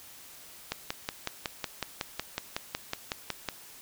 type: click train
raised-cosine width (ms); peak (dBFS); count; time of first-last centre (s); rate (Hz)
0.2; -13; 16; 0.72-3.488; 5.42
effects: white hiss -50 dBFS RMS until 3.81 s